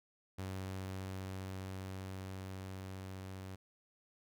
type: tone with level ramp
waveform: sawtooth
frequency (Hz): 94.9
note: F#2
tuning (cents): +44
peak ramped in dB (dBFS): -36 to -41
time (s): 0.38-3.56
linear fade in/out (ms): 10
effects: none